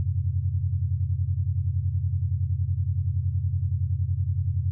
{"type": "chord", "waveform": "sine", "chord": "F suspended second", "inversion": "none", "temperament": "equal", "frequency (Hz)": [87.31, 98, 130.81], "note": ["F2", "G2", "C3"], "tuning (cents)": [0, 0, 0], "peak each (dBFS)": [-26, -26, -30], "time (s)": [0, 4.71], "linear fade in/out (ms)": 0, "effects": []}